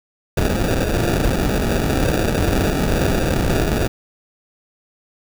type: noise with sample-and-hold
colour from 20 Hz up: pink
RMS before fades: -18 dBFS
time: 0.37-3.88 s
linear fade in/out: 5 ms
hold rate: 1050 Hz
effects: none